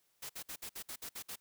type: noise bursts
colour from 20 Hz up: white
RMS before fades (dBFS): -44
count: 9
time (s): 0.22-1.359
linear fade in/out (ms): 10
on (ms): 75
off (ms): 58
effects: white hiss -75 dBFS RMS until 1.4 s